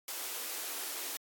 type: high-pass noise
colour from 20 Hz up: white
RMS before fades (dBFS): -39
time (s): 0.08-1.17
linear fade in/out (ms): 2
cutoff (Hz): 270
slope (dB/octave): 48
effects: AAC 64 kbps